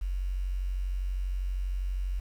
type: tone with quantisation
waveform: sine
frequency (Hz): 46.25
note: F#1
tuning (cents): 0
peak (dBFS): -28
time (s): 0.01-2.2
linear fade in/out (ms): 10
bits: 9
effects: none